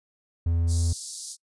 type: tone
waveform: triangle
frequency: 84 Hz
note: E2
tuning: 33 cents sharp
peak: -19 dBFS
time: 0.46-0.93 s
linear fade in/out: 5 ms
type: band-pass noise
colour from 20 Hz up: white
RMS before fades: -38 dBFS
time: 0.67-1.37 s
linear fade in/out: 50 ms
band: 4200 to 10000 Hz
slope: 48 dB/octave
effects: noise-tail reverb RT60 0.1 s tail -26 dB re dry + resampled to 24000 Hz